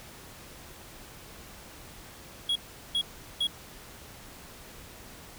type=tone bursts; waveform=triangle; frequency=3322 Hz; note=G#7; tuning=in tune; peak=-23 dBFS; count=3; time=2.49-3.471 s; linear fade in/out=5 ms; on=67 ms; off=390 ms; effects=pink hiss -48 dBFS RMS until 5.38 s